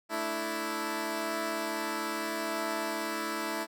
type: chord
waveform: 10% pulse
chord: A suspended fourth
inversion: none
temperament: equal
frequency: 220 / 293.7 / 329.6 Hz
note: A3 / D4 / E4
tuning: 0 / 0 / 0 cents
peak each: -30 / -31 / -25 dBFS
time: 0.09-3.67 s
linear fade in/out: 50 ms
effects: none